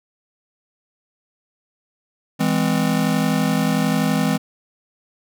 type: chord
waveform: square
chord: E augmented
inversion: none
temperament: just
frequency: 164.81 / 206 / 257.5 Hz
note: E3 / G#3 / B#3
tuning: 0 / -14 / -28 cents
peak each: -22 dBFS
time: 2.39-4.38 s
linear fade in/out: 20 ms
effects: none